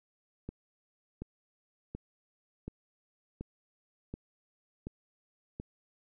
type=click train; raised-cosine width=3 ms; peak=-26 dBFS; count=8; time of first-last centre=0.49-5.599 s; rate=1.37 Hz; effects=none